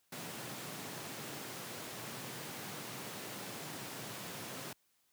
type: high-pass noise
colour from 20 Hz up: pink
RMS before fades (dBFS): -45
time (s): 0.12-4.73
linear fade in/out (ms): 5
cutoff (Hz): 110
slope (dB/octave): 48
effects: white hiss -75 dBFS RMS until 5.12 s + high-pass 60 Hz 12 dB/octave